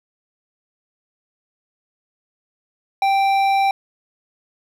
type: tone with hard clipping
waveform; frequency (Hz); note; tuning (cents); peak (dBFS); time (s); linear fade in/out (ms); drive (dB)
sine; 784; G5; 0; -16; 3.02-3.71; 2; 10
effects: none